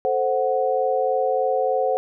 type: chord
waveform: sine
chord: F# diminished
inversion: first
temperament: equal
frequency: 440 / 523.3 / 740 Hz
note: A4 / C5 / F#5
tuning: 0 / 0 / 0 cents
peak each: -25 / -21 / -23 dBFS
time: 0.05-1.97 s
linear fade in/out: 0 ms
effects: none